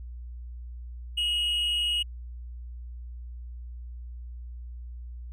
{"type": "tone with amplitude modulation", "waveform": "triangle", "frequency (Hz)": 2887, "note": "F#7", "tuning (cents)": -43, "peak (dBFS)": -21, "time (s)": [1.17, 2.03], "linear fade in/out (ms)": 10, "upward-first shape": "sine", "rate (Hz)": 273, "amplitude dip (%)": 40, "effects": ["added 60 Hz sine -37 dBFS peak until 5.32 s"]}